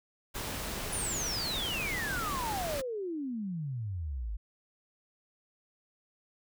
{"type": "noise", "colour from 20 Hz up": "pink", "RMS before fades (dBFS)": -37, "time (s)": [0.34, 2.82], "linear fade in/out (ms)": 20}
{"type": "exponential sweep", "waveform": "sine", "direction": "down", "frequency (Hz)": [9956, 48.12], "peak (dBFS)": -33, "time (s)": [0.92, 4.37], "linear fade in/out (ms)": 10}
{"effects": []}